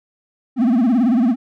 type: tone with vibrato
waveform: triangle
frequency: 241.9 Hz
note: B3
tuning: 36 cents flat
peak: -10 dBFS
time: 0.56-1.36 s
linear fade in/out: 50 ms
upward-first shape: sine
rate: 18 Hz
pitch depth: 180 cents each way
effects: none